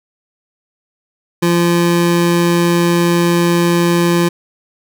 square tone pair together, 172.2 / 344.4 Hz, F3 / F4, -24 / -24 cents, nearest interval octave, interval 1200 cents, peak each -14 dBFS, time 1.42-4.29 s, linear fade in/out 10 ms, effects none

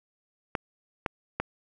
clicks, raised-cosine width 0.5 ms, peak -12 dBFS, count 3, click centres 0.552 / 1.062 / 1.4 s, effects none

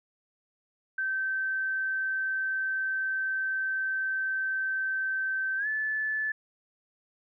sine tone with pitch glide, 1548 to 1737.6 Hz, G6 to A6, -22 to -22 cents, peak -27 dBFS, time 0.98-6.32 s, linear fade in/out 5 ms, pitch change +200 cents, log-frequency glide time 5.57-5.67 s, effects none

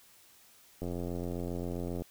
click train, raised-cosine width 2 ms, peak -24 dBFS, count 106, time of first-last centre 0.82-2.02 s, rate 87.5 Hz, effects white hiss -60 dBFS RMS until 2.1 s

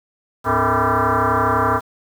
sine tone with frequency modulation, 106.5 Hz, G#2, 44 cents sharp, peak -14 dBFS, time 0.44-1.81 s, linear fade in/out 50 ms, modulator 181 Hz, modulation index 7.5, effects 7-bit

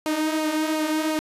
sawtooth tone with flanger, 311.1 Hz, D#4, in tune, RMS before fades -24 dBFS, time 0.06-1.19 s, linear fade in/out 0 ms, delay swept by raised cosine 0.54 to 4.94 ms, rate 2.8 Hz, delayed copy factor -0.5, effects resampled to 32000 Hz

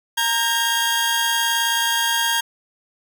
sawtooth tone cluster, 929 / 1601 / 3261 Hz, A#5 / G6 / G#7, -6 / +36 / -32 cents, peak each -19 dBFS, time 0.17-2.41 s, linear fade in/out 10 ms, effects none

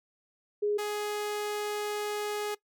sine / sawtooth tone pair in turn, 415 / 417.3 Hz, G#4 / G#4, -1 / +8 cents, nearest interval unison, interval 9 cents, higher second, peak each -25 / -27 dBFS, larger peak first, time 0.62-0.78 / 0.78-2.55 s, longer second, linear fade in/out 10 ms, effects noise-tail reverb RT60 0.1 s tail -20 dB re dry

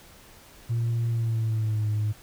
sine tone with pitch glide, 116.54 to 106.25 Hz, A#2 to G#2, 0 to +40 cents, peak -21 dBFS, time 0.69-2.13 s, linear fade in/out 20 ms, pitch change -160 cents, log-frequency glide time 1.08-1.88 s, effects tanh soft clip ceiling -21 dBFS + pink hiss -51 dBFS RMS until 2.22 s

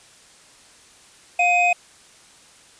triangle tone pair together, 708 / 2513 Hz, F5 / D#7, +23 / +17 cents, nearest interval octave + minor seventh, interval 2194 cents, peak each -16 dBFS, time 1.39-1.73 s, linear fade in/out 5 ms, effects white hiss -50 dBFS RMS until 2.79 s + resampled to 22050 Hz

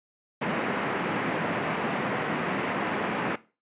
pink band-pass noise, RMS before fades -29 dBFS, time 0.41-3.36 s, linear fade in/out 10 ms, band 160 to 2400 Hz, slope 24 dB/octave, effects noise-tail reverb RT60 0.3 s tail -17 dB re dry + resampled to 8000 Hz

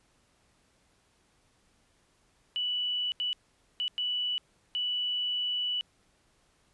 sine tone bursts at uneven times, 2960 Hz, F#7, in tune, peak -28 dBFS, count 5, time 2.56-3.12 / 3.2-3.33 / 3.8-3.88 / 3.98-4.38 / 4.75-5.81 s, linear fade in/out 0 ms, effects pink hiss -68 dBFS RMS until 6.73 s + resampled to 24000 Hz

